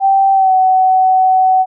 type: tone with pitch glide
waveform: sine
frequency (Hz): 779 to 751.2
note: G5 to F#5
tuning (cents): -11 to +26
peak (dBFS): -7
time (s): 0-1.66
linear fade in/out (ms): 50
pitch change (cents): -63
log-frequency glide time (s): 0.33-0.53
effects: none